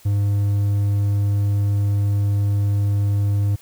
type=tone; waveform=triangle; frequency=101.4 Hz; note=G#2; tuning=41 cents flat; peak=-14 dBFS; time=0.05-3.56 s; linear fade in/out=10 ms; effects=white hiss -50 dBFS RMS until 3.61 s